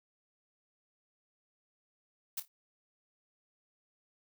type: noise with echo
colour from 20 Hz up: blue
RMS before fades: -36 dBFS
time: 2.37-2.4 s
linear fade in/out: 5 ms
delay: 27 ms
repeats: 3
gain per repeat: -12 dB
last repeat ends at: 2.481 s
effects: none